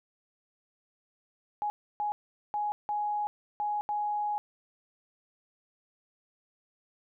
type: tone bursts at uneven times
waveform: sine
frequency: 834 Hz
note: G#5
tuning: 7 cents sharp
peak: -28 dBFS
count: 6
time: 1.62-1.7 / 2-2.12 / 2.54-2.72 / 2.89-3.27 / 3.6-3.81 / 3.89-4.38 s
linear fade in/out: 0 ms
effects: none